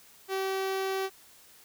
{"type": "tone with notch filter", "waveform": "sawtooth", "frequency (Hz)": 384.1, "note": "G4", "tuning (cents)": -35, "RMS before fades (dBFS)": -31, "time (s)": [0.28, 1.1], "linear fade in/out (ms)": 50, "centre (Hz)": 8300, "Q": 1.8, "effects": ["white hiss -56 dBFS RMS until 1.64 s"]}